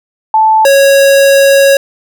sine / square tone pair in turn, 876 / 551.8 Hz, A5 / C#5, -8 / -8 cents, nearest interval minor sixth, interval 800 cents, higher first, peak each -4 dBFS, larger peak neither, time 0.34-0.65 / 0.65-1.77 s, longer second, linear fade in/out 2 ms, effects none

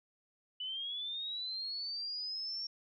sine linear sweep, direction up, 2969 to 5510 Hz, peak -37 dBFS, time 0.6-2.67 s, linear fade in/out 5 ms, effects none

